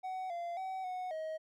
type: tone with pitch steps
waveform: triangle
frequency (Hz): 749 / 689 / 758 / 735 / 632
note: F#5 / F5 / F#5 / F#5 / D#5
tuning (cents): +21 / -24 / +42 / -12 / +27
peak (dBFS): -35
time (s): 0.03-1.38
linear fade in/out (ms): 20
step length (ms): 270
effects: none